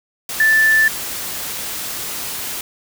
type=tone in noise; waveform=sine; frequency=1760 Hz; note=A6; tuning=in tune; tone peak=-10 dBFS; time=0.4-0.88 s; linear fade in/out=2 ms; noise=white; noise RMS=-26 dBFS; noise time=0.29-2.61 s; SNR=+13 dB; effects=none